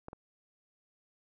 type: clicks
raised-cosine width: 1 ms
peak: -28 / -30 dBFS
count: 2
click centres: 0.084 / 0.131 s
effects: none